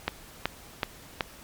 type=click train; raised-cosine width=0.3 ms; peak=-9 dBFS; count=4; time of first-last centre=0.08-1.208 s; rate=2.66 Hz; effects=pink hiss -49 dBFS RMS until 1.43 s + MP3 96 kbps